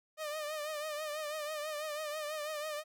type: tone with vibrato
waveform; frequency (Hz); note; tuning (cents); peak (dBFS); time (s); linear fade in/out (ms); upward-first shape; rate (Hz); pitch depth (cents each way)
sawtooth; 607; D#5; -43; -33; 0.17-2.84; 50; triangle; 6.1; 73
effects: none